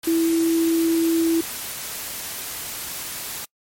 sine tone in noise, 329.6 Hz, E4, in tune, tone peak -16 dBFS, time 0.07-1.41 s, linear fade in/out 5 ms, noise white, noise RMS -31 dBFS, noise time 0.03-3.45 s, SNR +12 dB, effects noise-tail reverb RT60 0.1 s tail -26 dB re dry + MP3 64 kbps

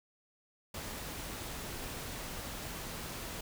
pink noise, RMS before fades -42 dBFS, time 0.74-3.41 s, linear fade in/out 5 ms, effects none

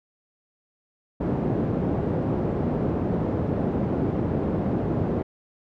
pink band-pass noise, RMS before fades -25 dBFS, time 1.2-5.23 s, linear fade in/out 10 ms, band 110 to 470 Hz, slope 12 dB/octave, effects none

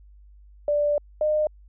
sine tone pair in turn, 587.3 / 609.4 Hz, D5 / D#5, 0 / -36 cents, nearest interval minor second, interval 64 cents, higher second, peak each -19 dBFS, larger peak neither, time 0.68-0.98 / 1.21-1.47 s, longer first, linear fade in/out 2 ms, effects added 50 Hz sine -47 dBFS peak until 1.68 s

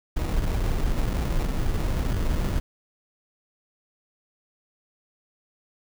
brown noise with sample-and-hold, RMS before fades -24 dBFS, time 0.16-2.6 s, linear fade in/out 10 ms, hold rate 1575 Hz, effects none

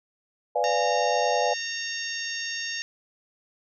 sine chord, B diminished seventh, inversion none, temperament equal with one note detuned, 497.9 / 587.3 / 698.5 / 830.6 Hz, B4 / D5 / F5 / Ab5, +14 / 0 / 0 / 0 cents, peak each -27 dBFS, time 0.55-1.54 s, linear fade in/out 10 ms
harmonic tone, 919 Hz, A#5, 25 cents flat, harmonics 2 / 3 / 4 / 5 / 6 / 7, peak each -34 / -36 / -39 / -40 / -35 / -38 dBFS, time 0.64-2.82 s, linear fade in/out 0 ms
effects none

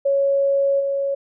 sine tone with level steps, 554.4 Hz, C#5, in tune, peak -15 / -19 dBFS, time 0.05-1.15 s, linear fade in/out 10 ms, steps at 0.79 s, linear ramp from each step 20 ms, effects none

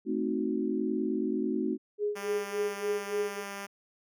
sine chord, A diminished seventh, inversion none, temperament equal, 220 / 261.6 / 311.1 / 370 Hz, A3 / C4 / Eb4 / Gb4, 0 / 0 / 0 / 0 cents, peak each -33 dBFS, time 0.05-1.78 s, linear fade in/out 50 ms
sine tone with tremolo, 415.3 Hz, G#4, in tune, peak -26 dBFS, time 1.98-3.44 s, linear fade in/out 50 ms, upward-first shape sine, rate 3.5 Hz, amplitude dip 90%
5% pulse tone, 199.3 Hz, G3, 29 cents sharp, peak -26 dBFS, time 2.15-3.67 s, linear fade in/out 20 ms
effects none

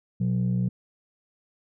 sine tone pair together, 122.27 / 183.2 Hz, B2 / F#3, -17 / -17 cents, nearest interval perfect fifth, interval 700 cents, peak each -23 dBFS, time 0.2-0.69 s, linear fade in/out 10 ms, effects tanh soft clip ceiling -18 dBFS

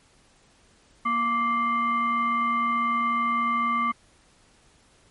sine tone with frequency modulation, 1168 Hz, D6, 10 cents flat, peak -21 dBFS, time 1.05-3.92 s, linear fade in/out 10 ms, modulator 932 Hz, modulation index 0.66, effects pink hiss -59 dBFS RMS until 5.1 s + MP3 48 kbps

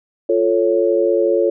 sine chord, F augmented, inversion none, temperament equal, 349.2 / 440 / 554.4 Hz, F4 / A4 / C#5, 0 / 0 / 0 cents, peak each -17 dBFS, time 0.29-1.5 s, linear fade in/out 5 ms, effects none

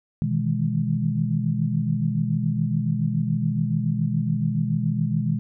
sine chord, E major seventh, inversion second, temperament equal with one note detuned, 123.47 / 155.56 / 162.64 / 207.7 Hz, B2 / D#3 / E3 / G#3, 0 / 0 / -23 / 0 cents, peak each -26 dBFS, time 0.22-5.39 s, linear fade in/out 0 ms, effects none

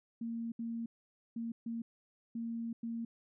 sine tone bursts at uneven times, 230.7 Hz, A#3, 18 cents flat, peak -36 dBFS, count 6, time 0.21-0.52 / 0.59-0.86 / 1.36-1.52 / 1.66-1.82 / 2.35-2.73 / 2.83-3.05 s, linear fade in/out 5 ms, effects none

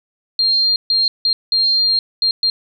sine tone bursts at uneven times, 4199 Hz, C8, 5 cents sharp, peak -12 dBFS, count 6, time 0.39-0.76 / 0.9-1.08 / 1.25-1.33 / 1.52-1.99 / 2.22-2.31 / 2.43-2.5 s, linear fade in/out 2 ms, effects none

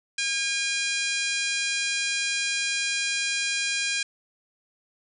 harmonic tone with a mistuned harmonic, 810 Hz, G#5, 43 cents flat, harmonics 2 / 3 / 4 / 5 / 6 / 7 / 8 / 9 / 10, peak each -32 / -29 / -34 / -34 / -35 / -36 / -38 / -36 / -34 dBFS, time 0.18-4.03 s, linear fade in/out 5 ms, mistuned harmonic 7, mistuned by -19 cents, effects none

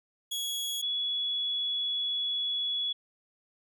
sawtooth / sine tone pair in turn, 3345 / 3386 Hz, G#7 / G#7, +12 / +33 cents, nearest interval unison, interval 21 cents, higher second, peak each -28 dBFS, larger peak neither, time 0.31-0.82 / 0.82-2.93 s, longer second, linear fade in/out 10 ms, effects none

